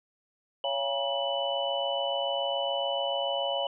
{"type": "tone cluster", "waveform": "sine", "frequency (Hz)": [559, 686, 813, 954, 2983], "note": ["C#5", "F5", "G#5", "A#5", "F#7"], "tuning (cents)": [14, -31, -37, 40, 13], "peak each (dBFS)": [-31, -34, -37, -37, -32], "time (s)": [0.64, 3.67], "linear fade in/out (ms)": 2, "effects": []}